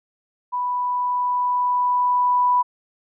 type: tone with level ramp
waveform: sine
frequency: 987.8 Hz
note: B5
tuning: in tune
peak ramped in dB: -21 to -14 dBFS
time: 0.52-2.63 s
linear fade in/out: 20 ms
effects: none